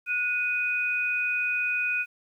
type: tone pair together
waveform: sine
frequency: 1454 / 2490 Hz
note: F#6 / D#7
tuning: -31 / +1 cents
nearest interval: major sixth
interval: 932 cents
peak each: -30 / -25 dBFS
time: 0.06-2.06 s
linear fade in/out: 50 ms
effects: 10-bit